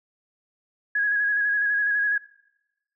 sine tone with vibrato, 1661.2 Hz, G#6, in tune, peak -20 dBFS, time 0.95-2.18 s, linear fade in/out 5 ms, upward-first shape square, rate 12 Hz, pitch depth 25 cents each way, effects noise-tail reverb RT60 0.9 s tail -21 dB re dry

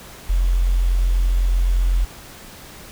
sine tone with quantisation, 44 Hz, F1, 14 cents sharp, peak -14 dBFS, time 0.29-2.05 s, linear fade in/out 10 ms, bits 7, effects pink hiss -40 dBFS RMS until 2.91 s

